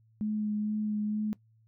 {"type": "tone with vibrato", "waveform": "sine", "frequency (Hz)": 211.7, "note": "G#3", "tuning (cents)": 33, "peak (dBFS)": -28, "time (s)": [0.21, 1.33], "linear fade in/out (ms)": 0, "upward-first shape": "sine", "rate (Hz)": 2.2, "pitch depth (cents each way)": 14, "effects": ["noise-tail reverb RT60 0.1 s tail -19 dB re dry", "added 111 Hz sine -61 dBFS peak until 1.67 s"]}